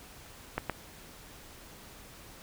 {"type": "clicks", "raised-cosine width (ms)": 0.5, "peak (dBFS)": -15, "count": 2, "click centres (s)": [0.58, 0.697], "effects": ["pink hiss -51 dBFS RMS until 2.42 s"]}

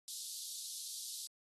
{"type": "high-pass noise", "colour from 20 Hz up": "pink", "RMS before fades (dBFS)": -45, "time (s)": [0.08, 1.27], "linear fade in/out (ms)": 0, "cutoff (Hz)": 3700, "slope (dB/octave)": 48, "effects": ["AAC 32 kbps"]}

